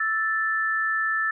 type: tone pair together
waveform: sine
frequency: 1318.5 / 1760 Hz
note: E6 / A6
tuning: 0 / 0 cents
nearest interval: perfect fourth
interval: 500 cents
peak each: -27 / -23 dBFS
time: 0-1.31 s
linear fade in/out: 5 ms
effects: none